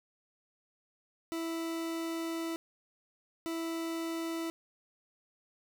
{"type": "tone bursts at uneven times", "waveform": "40% pulse", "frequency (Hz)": 329.6, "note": "E4", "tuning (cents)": 0, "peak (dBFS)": -33, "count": 2, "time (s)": [[1.32, 2.56], [3.46, 4.5]], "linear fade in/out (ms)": 0, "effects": []}